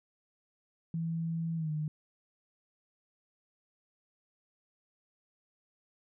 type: tone with pitch glide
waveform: sine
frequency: 164.81 to 152.89 Hz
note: E3 to D#3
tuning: 0 to -30 cents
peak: -31 dBFS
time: 0.94-1.88 s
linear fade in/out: 2 ms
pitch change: -130 cents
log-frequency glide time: 1.56-1.71 s
effects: none